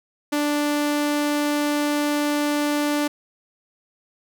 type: tone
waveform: sawtooth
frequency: 293.7 Hz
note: D4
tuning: in tune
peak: -16 dBFS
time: 0.32-3.08 s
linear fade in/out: 10 ms
effects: none